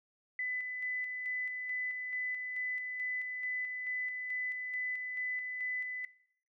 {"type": "tone with tremolo", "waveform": "sine", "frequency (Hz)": 2003, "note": "B6", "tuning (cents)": 24, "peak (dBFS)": -33, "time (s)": [0.39, 6.05], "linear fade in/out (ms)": 2, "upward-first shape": "square", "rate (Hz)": 2.3, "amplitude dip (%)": 35, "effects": ["noise-tail reverb RT60 0.7 s tail -21 dB re dry"]}